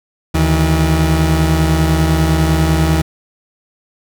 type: tone pair together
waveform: 30% pulse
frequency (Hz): 75.3 / 160.62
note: D2 / E3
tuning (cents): +44 / -45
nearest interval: octave + minor second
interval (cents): 1311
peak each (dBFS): -11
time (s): 0.34-3.02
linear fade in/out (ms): 10
effects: none